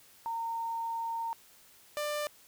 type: tone pair in turn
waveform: sine / sawtooth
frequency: 917 / 593.9 Hz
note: A#5 / D5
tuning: -29 / +19 cents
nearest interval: minor sixth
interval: 752 cents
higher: first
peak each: -32 / -28 dBFS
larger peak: second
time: 0.26-1.33 / 1.97-2.27 s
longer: first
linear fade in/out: 0 ms
effects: white hiss -59 dBFS RMS until 2.47 s